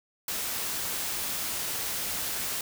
white noise, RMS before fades -32 dBFS, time 0.28-2.61 s, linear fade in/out 2 ms, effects none

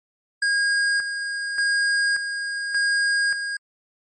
square tone with tremolo, 1628 Hz, G#6, 35 cents flat, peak -19 dBFS, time 0.42-3.57 s, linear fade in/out 5 ms, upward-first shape square, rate 0.86 Hz, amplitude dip 55%, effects MP3 32 kbps

